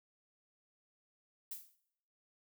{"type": "noise with exponential decay", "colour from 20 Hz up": "violet", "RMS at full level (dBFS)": -40, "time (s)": [1.51, 1.76], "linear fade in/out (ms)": 5, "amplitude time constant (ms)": 54, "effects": ["noise-tail reverb RT60 0.7 s tail -17 dB re dry"]}